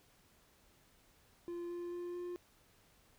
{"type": "tone with pitch steps", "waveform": "triangle", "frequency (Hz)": [346.1, 348.5, 350.9, 353.4], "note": ["F4", "F4", "F4", "F4"], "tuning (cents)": [-16, -4, 8, 21], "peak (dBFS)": -38, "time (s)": [1.48, 2.36], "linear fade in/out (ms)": 0, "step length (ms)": 220, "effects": ["pink hiss -68 dBFS RMS until 3.18 s"]}